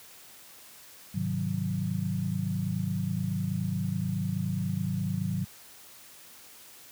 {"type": "chord", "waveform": "sine", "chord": "Ab dominant seventh", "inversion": "none", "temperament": "equal", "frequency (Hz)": [103.83, 130.81, 155.56, 185], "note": ["Ab2", "C3", "Eb3", "Gb3"], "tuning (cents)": [0, 0, 0, 0], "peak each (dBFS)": [-33, -36, -33, -31], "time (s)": [1.14, 5.45], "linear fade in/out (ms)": 10, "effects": ["white hiss -51 dBFS RMS until 6.91 s", "high-pass 60 Hz 12 dB/octave"]}